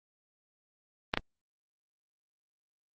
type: clicks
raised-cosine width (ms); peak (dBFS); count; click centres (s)
0.3; -10; 2; 1.139 / 1.174
effects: Opus 32 kbps